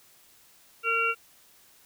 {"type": "harmonic tone", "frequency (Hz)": 458.6, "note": "A#4", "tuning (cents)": -28, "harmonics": [1, 3, 5, 6], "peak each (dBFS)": [-33, -26, -33, -27], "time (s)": [0.83, 1.15], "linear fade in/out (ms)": 50, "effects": ["white hiss -58 dBFS RMS until 1.85 s"]}